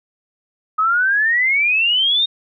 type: exponential sweep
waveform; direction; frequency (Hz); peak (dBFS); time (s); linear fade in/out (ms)
sine; up; 1254 to 3729; -13; 0.78-2.26; 10
effects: none